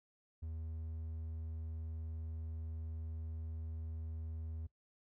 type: tone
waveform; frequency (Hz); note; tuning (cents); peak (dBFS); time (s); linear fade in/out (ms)
triangle; 80.2; E2; -47; -39; 0.42-4.67; 10
effects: noise-tail reverb RT60 0.1 s tail -19 dB re dry